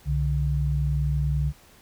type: tone pair together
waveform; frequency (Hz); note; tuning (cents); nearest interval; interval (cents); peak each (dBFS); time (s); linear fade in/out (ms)
sine; 65.41 / 145.24; C2 / D3; 0 / -19; octave + major second; 1381; -24; 0.05-1.53; 50
effects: pink hiss -54 dBFS RMS until 1.81 s